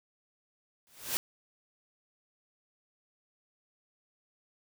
white noise with exponential growth, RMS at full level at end -28 dBFS, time 0.87-1.17 s, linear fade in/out 0 ms, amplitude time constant 65 ms, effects none

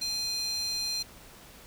square tone with high-pass filter, 830.6 Hz, G#5, in tune, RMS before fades -32 dBFS, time 0.01-1.03 s, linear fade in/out 10 ms, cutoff 4500 Hz, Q 7.9, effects pink hiss -51 dBFS RMS until 1.66 s

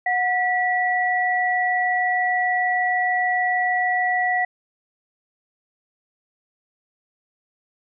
sine tone pair together, 730 / 1948.9 Hz, F#5 / B6, -24 / -23 cents, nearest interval octave + perfect fourth, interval 1701 cents, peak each -21 dBFS, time 0.06-4.45 s, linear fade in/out 5 ms, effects none

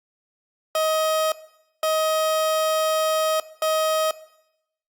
30% pulse tone bursts at uneven times, 630 Hz, D#5, 21 cents sharp, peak -17 dBFS, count 3, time 0.75-1.32 / 1.83-3.4 / 3.62-4.11 s, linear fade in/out 2 ms, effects noise-tail reverb RT60 0.8 s tail -17 dB re dry + Opus 48 kbps

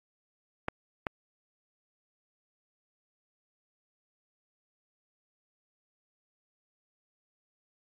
clicks, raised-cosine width 0.5 ms, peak -15 dBFS, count 2, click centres 0.684 / 1.068 s, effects AAC 64 kbps

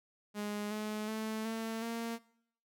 sawtooth tone with pitch steps, 207.7 / 213.2 / 218.8 / 224.5 / 230.5 Hz, G#3 / G#3 / A3 / A3 / A#3, 0 / +46 / -9 / +35 / -19 cents, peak -32 dBFS, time 0.34-2.19 s, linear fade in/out 50 ms, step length 370 ms, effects noise-tail reverb RT60 0.7 s tail -21 dB re dry

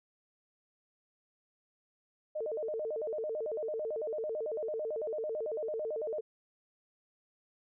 sine tone with vibrato, 523.3 Hz, C5, in tune, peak -33 dBFS, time 2.35-6.21 s, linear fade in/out 10 ms, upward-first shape square, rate 9 Hz, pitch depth 270 cents each way, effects none

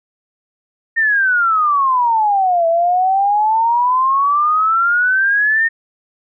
sine exponential two-way sweep, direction down then up, 1842 to 658 to 1842 Hz, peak -11 dBFS, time 0.96-5.69 s, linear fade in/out 20 ms, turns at 2.67 s, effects none

